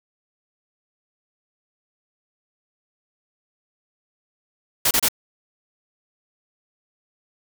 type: noise bursts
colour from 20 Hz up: white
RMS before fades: -18 dBFS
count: 3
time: 4.85-5.085 s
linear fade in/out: 5 ms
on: 59 ms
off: 29 ms
effects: none